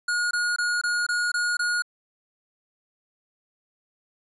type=tone bursts; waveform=square; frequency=1440 Hz; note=F#6; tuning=47 cents flat; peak=-23 dBFS; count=7; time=0.08-1.822 s; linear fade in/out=5 ms; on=230 ms; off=22 ms; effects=resampled to 24000 Hz